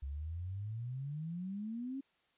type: exponential sweep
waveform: sine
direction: up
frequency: 66.3 to 277.2 Hz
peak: -38 dBFS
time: 0.02-2.01 s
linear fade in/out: 10 ms
effects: white hiss -74 dBFS RMS until 2.37 s + resampled to 8000 Hz